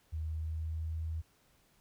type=tone with pitch glide; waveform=sine; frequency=78.9 to 80.33 Hz; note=D#2 to E2; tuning=+25 to -44 cents; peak=-34 dBFS; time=0.12-1.22 s; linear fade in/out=20 ms; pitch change=+31 cents; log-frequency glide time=0.26-0.95 s; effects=pink hiss -69 dBFS RMS until 1.8 s